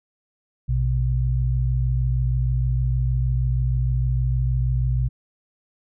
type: tone pair together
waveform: sine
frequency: 59.58 / 126 Hz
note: A#1 / B2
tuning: +38 / +35 cents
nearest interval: octave + minor second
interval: 1297 cents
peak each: -21 dBFS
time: 0.68-5.09 s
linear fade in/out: 20 ms
effects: none